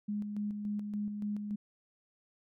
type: tone with tremolo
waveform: sine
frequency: 207.5 Hz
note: G#3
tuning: 1 cent flat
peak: -32 dBFS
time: 0.08-1.56 s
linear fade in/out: 10 ms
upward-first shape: square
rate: 3.5 Hz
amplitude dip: 40%
effects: none